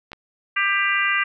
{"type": "clicks", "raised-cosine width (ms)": 0.3, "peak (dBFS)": -20, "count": 2, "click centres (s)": [0.118, 0.132]}
{"type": "harmonic tone", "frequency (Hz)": 396.6, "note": "G4", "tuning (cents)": 20, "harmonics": [3, 4, 5, 6, 7], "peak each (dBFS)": [-25, -24, -22, -26, -26], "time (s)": [0.56, 1.24], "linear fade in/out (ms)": 10}
{"effects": []}